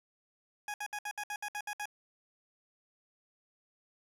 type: tone bursts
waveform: 20% pulse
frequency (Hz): 830.6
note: G#5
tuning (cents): 0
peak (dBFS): -31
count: 10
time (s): 0.68-1.856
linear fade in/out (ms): 2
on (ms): 60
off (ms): 64
effects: resampled to 32000 Hz + 10-bit